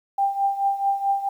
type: tone with tremolo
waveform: sine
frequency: 792 Hz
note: G5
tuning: 18 cents sharp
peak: -16 dBFS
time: 0.18-1.29 s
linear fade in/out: 5 ms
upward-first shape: triangle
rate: 4.6 Hz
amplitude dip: 80%
effects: 9-bit